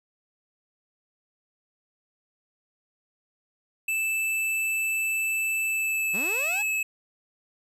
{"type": "tone with pitch glide", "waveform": "square", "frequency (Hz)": [2637, 2593], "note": ["E7", "E7"], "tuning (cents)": [0, -29], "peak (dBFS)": -25, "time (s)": [3.88, 6.83], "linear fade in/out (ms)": 5, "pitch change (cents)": -29, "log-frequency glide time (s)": [5.66, 6.55]}
{"type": "linear sweep", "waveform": "sawtooth", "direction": "up", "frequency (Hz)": [155.3, 862], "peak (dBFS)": -30, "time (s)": [6.13, 6.63], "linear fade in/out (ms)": 20}
{"effects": []}